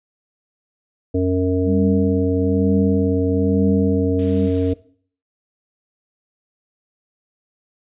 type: harmonic tone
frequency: 92 Hz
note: F#2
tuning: 9 cents flat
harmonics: 1 / 3 / 5 / 7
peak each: -21 / -19 / -20 / -31 dBFS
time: 1.14-4.74 s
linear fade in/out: 10 ms
type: tone with tremolo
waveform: sine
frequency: 196.2 Hz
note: G3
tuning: 2 cents sharp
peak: -16 dBFS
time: 1.64-4.5 s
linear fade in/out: 50 ms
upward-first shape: triangle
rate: 1.1 Hz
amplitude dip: 85%
type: noise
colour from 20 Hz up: blue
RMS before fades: -33 dBFS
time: 4.19-4.73 s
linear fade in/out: 0 ms
effects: noise-tail reverb RT60 0.5 s tail -18 dB re dry + resampled to 8000 Hz